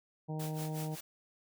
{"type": "harmonic tone", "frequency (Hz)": 155.56, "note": "D#3", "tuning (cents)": 0, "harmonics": [1, 2, 3, 4, 5, 6], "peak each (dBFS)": [-36, -45, -46, -49, -48, -53], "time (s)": [0.28, 0.96], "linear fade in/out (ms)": 20}
{"type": "noise with tremolo", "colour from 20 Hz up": "white", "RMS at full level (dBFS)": -45, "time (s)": [0.39, 1.01], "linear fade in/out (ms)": 10, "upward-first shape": "sine", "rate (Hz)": 5.4, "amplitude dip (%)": 85}
{"effects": []}